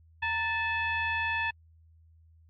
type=tone with frequency modulation; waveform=sine; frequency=1760 Hz; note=A6; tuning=in tune; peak=-27 dBFS; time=0.22-1.51 s; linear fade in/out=10 ms; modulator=839 Hz; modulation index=1.2; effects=added 81 Hz sine -56 dBFS peak until 2.49 s + AAC 48 kbps